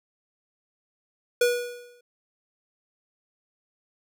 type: tone with exponential decay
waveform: square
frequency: 485.2 Hz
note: B4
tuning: 31 cents flat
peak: -17 dBFS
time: 1.41-2.01 s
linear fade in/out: 5 ms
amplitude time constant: 130 ms
effects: none